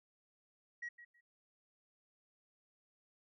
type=tone with echo; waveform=sine; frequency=1908 Hz; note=A#6; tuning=40 cents sharp; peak=-39 dBFS; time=0.82-0.89 s; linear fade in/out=10 ms; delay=160 ms; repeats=2; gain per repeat=-14 dB; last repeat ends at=1.21 s; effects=tanh soft clip ceiling -38 dBFS